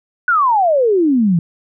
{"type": "exponential sweep", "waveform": "sine", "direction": "down", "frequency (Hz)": [1500, 159.9], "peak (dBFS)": -10, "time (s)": [0.28, 1.39], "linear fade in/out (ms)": 2, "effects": []}